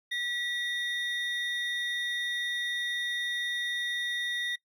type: tone pair together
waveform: triangle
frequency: 1938 / 3667 Hz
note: B6 / A#7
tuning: -33 / -29 cents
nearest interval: major seventh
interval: 1104 cents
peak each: -31 / -32 dBFS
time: 0.11-4.56 s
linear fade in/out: 10 ms
effects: noise-tail reverb RT60 0.1 s tail -20 dB re dry